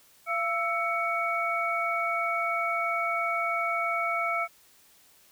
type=tone cluster; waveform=sine; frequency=682 / 1320 / 2237 Hz; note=F5 / E6 / C#7; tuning=-41 / +2 / +15 cents; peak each=-31 / -29 / -30 dBFS; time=0.26-4.48 s; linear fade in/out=50 ms; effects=white hiss -59 dBFS RMS until 5.31 s